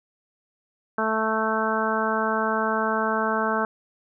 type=harmonic tone; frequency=220 Hz; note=A3; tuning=in tune; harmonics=1 / 2 / 3 / 4 / 5 / 6 / 7; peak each=-29 / -29 / -29 / -29 / -29 / -29 / -29 dBFS; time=0.98-3.65 s; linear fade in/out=2 ms; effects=none